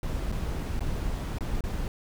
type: noise with dropouts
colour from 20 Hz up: brown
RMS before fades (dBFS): -30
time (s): 0.03-1.88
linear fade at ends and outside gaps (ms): 1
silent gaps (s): 0.317-0.323 / 0.794-0.806 / 1.385-1.407 / 1.607-1.638
effects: none

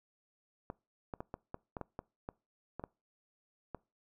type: clicks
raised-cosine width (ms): 1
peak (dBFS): -26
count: 12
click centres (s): 0.701 / 1.138 / 1.205 / 1.341 / 1.544 / 1.768 / 1.813 / 1.991 / 2.289 / 2.796 / 2.839 / 3.747
effects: noise-tail reverb RT60 0.3 s tail -24 dB re dry

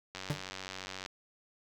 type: click train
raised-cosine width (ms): 0.2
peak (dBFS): -23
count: 87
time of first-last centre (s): 0.15-1.061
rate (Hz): 94.4
type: tone with exponential decay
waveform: 40% pulse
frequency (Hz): 146.83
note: D3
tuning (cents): 0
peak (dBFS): -26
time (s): 0.3-0.42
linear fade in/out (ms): 2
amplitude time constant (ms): 25
effects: none

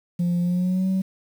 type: tone with pitch glide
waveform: sine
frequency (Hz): 174.61 to 189.32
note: F3 to F#3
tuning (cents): 0 to +40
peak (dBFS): -17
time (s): 0.19-1.02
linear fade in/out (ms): 10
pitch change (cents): +140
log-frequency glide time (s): 0.41-0.88
effects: tanh soft clip ceiling -18 dBFS + 8-bit

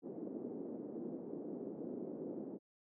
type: band-pass noise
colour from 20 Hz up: white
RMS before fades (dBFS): -45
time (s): 0.02-2.59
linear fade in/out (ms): 50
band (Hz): 210 to 410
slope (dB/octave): 24
effects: none

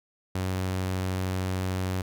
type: tone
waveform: sawtooth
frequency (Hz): 93.2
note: F#2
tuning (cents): +13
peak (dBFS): -23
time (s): 0.35-2.02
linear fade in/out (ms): 5
effects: none

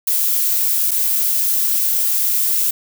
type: noise with dropouts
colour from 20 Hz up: violet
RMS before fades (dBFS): -17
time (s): 0.07-2.71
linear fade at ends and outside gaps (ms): 5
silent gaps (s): 0.91-0.914
effects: none

